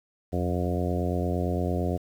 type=harmonic tone with a mistuned harmonic; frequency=88.8 Hz; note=F2; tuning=29 cents sharp; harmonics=1 / 2 / 3 / 4 / 5 / 6 / 7 / 8; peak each=-28 / -31 / -33 / -34 / -35 / -36 / -36 / -37 dBFS; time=0.32-1.98 s; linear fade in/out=20 ms; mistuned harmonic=1; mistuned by=-74 cents; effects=9-bit